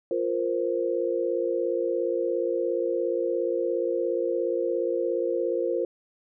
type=chord; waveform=sine; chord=F suspended fourth; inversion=none; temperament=equal; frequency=349.2 / 466.2 / 523.3 Hz; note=F4 / Bb4 / C5; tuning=0 / 0 / 0 cents; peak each=-28 dBFS; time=0.11-5.85 s; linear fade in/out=2 ms; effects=none